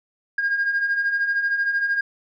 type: beating tone pair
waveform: sine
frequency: 1611 / 1624 Hz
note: G6 / G#6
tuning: +47 / -39 cents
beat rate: 13 Hz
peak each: -26 / -19 dBFS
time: 0.38-2.01 s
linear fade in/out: 5 ms
effects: tanh soft clip ceiling -15 dBFS